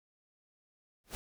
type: noise with exponential growth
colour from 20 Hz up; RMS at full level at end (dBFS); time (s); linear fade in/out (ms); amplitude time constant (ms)
pink; -37; 1.04-1.15; 0; 22
effects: none